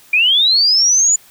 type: linear sweep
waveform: sine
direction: up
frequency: 2349 to 7040 Hz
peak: -9 dBFS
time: 0.13-1.16 s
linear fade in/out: 5 ms
effects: white hiss -46 dBFS RMS until 1.3 s